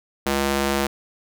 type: tone with high-pass filter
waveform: square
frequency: 69.3 Hz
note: C#2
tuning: in tune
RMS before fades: -22 dBFS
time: 0.26-0.87 s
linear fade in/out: 5 ms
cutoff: 240 Hz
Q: 0.57
effects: none